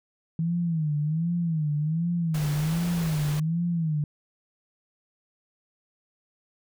sine tone with vibrato, 160 Hz, D#3, 49 cents sharp, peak -23 dBFS, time 0.39-4.04 s, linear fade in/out 2 ms, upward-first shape sine, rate 1.3 Hz, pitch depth 140 cents each way
pink noise, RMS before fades -37 dBFS, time 2.34-3.4 s, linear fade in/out 5 ms
effects none

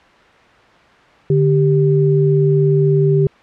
sine tone pair together, 147.26 / 392 Hz, D3 / G4, +5 / 0 cents, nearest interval octave + perfect fourth, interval 1695 cents, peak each -12 / -14 dBFS, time 1.3-3.27 s, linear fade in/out 2 ms, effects white hiss -46 dBFS RMS until 3.42 s + low-pass 2000 Hz 12 dB/octave

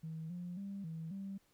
sine tone with pitch steps, 160.2 / 176.7 / 197.9 / 162 / 195.4 Hz, E3 / F3 / G3 / E3 / G3, -49 / +21 / +17 / -30 / -5 cents, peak -40 dBFS, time 0.03-1.38 s, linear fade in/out 10 ms, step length 270 ms, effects tanh soft clip ceiling -36 dBFS + pink hiss -73 dBFS RMS until 1.53 s

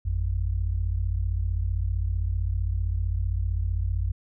sine tone pair together, 52.52 / 88 Hz, G#1 / F2, +20 / +14 cents, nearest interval major sixth, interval 894 cents, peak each -26 dBFS, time 0.05-4.12 s, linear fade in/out 10 ms, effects none

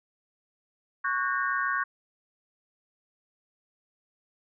sine tone cluster, 1112 / 1473 / 1600 / 1829 Hz, C#6 / F#6 / G6 / A#6, +5 / -8 / +35 / -33 cents, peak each -29 / -31 / -31 / -34 dBFS, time 1.04-1.84 s, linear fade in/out 10 ms, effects none

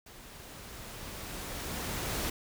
pink noise with level ramp, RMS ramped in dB -51 to -33 dBFS, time 0.06-2.3 s, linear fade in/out 5 ms, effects none

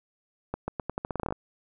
accelerating click train, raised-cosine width 1 ms, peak -16 dBFS, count 14, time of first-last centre 0.54-1.324 s, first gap 140 ms, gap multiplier 0.84, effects none

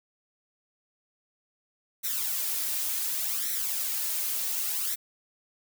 blue noise with flanger, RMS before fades -30 dBFS, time 2.03-4.96 s, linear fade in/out 20 ms, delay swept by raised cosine 0.51 to 3.31 ms, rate 0.68 Hz, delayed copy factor +0.7, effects none

